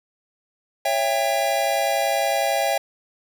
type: chord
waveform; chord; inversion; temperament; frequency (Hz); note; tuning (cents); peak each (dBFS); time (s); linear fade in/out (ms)
square; C# diminished; none; just; 554.4 / 665.2 / 798.3; C#5 / E5 / G5; 0 / +16 / +31; -26 / -24 / -24; 0.85-2.78; 5
effects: none